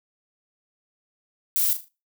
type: noise with echo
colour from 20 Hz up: violet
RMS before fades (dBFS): -22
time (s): 1.56-1.73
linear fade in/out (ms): 0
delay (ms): 38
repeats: 4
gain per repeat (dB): -9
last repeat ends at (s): 1.882
effects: noise-tail reverb RT60 0.3 s tail -22 dB re dry